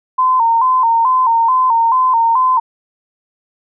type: tone with vibrato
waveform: sine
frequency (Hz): 970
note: B5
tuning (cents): -31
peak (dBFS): -9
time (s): 0.18-2.6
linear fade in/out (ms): 10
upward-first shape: square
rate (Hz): 2.3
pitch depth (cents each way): 96
effects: none